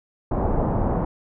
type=low-pass noise; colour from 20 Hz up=pink; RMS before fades=-22 dBFS; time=0.31-1.05 s; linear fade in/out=5 ms; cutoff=930 Hz; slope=24 dB/octave; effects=none